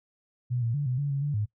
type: tone with pitch steps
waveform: sine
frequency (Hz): 123.4 / 116 / 144.7 / 125.9 / 143.1 / 138.9 / 145.5 / 105.2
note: B2 / A#2 / D3 / B2 / D3 / C#3 / D3 / G#2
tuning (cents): -1 / -8 / -25 / +34 / -45 / +4 / -16 / +23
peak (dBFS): -25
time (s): 0.5-1.46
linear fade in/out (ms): 20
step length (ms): 120
effects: noise-tail reverb RT60 0.1 s tail -20 dB re dry